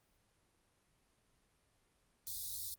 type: band-stop noise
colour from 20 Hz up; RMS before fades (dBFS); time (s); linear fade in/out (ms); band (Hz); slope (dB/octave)
white; -43; 2.27-2.74; 0; 120 to 3600; 96
effects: pink hiss -75 dBFS RMS until 2.78 s + Opus 32 kbps